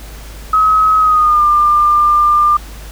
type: tone with pitch glide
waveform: sine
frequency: 1275 to 1196.5 Hz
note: D#6 to D6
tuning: +42 to +32 cents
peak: -7 dBFS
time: 0.53-2.57 s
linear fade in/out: 5 ms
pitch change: -110 cents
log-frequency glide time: 0.98-1.44 s
effects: added 52 Hz sine -29 dBFS peak until 2.91 s + pink hiss -36 dBFS RMS until 2.91 s